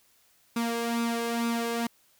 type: tone with flanger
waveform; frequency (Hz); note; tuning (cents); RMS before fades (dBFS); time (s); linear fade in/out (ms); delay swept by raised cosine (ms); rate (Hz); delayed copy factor
sawtooth; 233.1; A#3; 0; -29; 0.56-1.87; 5; 0.8 to 1.9; 2.2; +0.6
effects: white hiss -64 dBFS RMS until 2.19 s